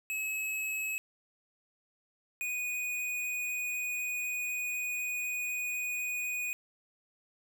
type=tone pair in turn; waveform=square; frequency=2573 / 2476 Hz; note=E7 / D#7; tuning=-43 / -9 cents; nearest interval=minor second; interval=66 cents; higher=first; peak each=-33 / -33 dBFS; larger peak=neither; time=0.1-0.98 / 2.41-6.53 s; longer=second; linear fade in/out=0 ms; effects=10-bit